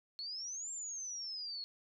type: exponential two-way sweep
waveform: sine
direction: up then down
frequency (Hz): 4291 to 7459 to 4291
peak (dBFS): -40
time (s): 0.19-1.64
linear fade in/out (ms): 0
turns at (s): 0.71
effects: none